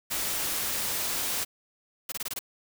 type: noise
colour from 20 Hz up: white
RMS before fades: -30 dBFS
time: 0.1-1.45 s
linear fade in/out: 20 ms
type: noise bursts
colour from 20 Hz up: white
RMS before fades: -33 dBFS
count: 6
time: 2.09-2.391 s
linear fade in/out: 5 ms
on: 31 ms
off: 23 ms
effects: none